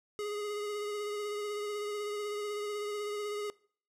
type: tone with vibrato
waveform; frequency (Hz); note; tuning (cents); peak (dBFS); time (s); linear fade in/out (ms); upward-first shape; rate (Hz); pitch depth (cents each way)
square; 415.3; G#4; 0; -35; 0.19-3.5; 0; sine; 16; 22
effects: noise-tail reverb RT60 0.5 s tail -22 dB re dry + low-pass 11000 Hz 12 dB/octave